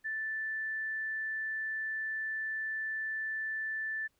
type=tone; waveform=sine; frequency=1760 Hz; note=A6; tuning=in tune; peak=-33 dBFS; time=0.04-4.08 s; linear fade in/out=20 ms; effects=pink hiss -75 dBFS RMS until 4.19 s